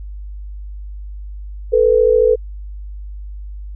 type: tone pair together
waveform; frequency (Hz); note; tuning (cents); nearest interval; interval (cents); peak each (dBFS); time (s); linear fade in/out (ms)
sine; 440 / 493.9; A4 / B4; 0 / 0; major second; 200; -12; 1.72-2.36; 20
effects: added 50 Hz sine -27 dBFS peak until 3.75 s